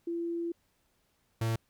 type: tone pair in turn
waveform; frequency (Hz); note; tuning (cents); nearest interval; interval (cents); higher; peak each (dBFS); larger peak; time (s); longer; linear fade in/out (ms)
sine / 45% pulse; 339 / 113.13; E4 / A2; +49 / +49; octave + perfect fifth; 1900; first; -31 / -28; second; 0.07-0.52 / 1.41-1.56; first; 5
effects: pink hiss -73 dBFS RMS until 1.69 s